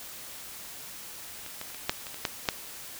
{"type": "clicks", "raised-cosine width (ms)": 0.2, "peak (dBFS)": [-24, -19, -27, -24, -7, -22, -23, -9, -28, -6], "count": 10, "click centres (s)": [1.463, 1.614, 1.702, 1.746, 1.895, 2.068, 2.144, 2.252, 2.456, 2.488], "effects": ["white hiss -43 dBFS RMS until 2.99 s"]}